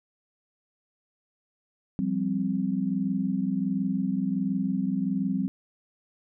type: chord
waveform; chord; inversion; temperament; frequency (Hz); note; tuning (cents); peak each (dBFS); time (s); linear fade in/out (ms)
sine; F suspended second; none; equal; 174.61 / 196 / 261.6; F3 / G3 / C4; 0 / 0 / 0; -31 / -27 / -29; 1.99-5.48; 0
effects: none